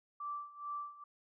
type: tone with tremolo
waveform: sine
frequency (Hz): 1168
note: D6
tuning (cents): -10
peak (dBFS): -37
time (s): 0.2-1.04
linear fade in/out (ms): 5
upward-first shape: sine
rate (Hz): 2.3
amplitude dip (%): 85
effects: none